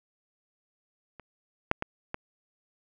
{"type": "clicks", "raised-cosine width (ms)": 0.5, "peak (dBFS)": [-30, -7, -15, -17], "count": 4, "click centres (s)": [1.197, 1.714, 1.824, 2.144], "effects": []}